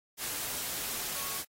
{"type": "tone in noise", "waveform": "sine", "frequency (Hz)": 1108.7, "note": "C#6", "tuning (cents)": 0, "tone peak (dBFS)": -46, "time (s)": [1.14, 1.42], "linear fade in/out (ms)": 50, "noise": "white", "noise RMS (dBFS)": -36, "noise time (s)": [0.17, 1.45], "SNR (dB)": -13, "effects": ["AAC 48 kbps"]}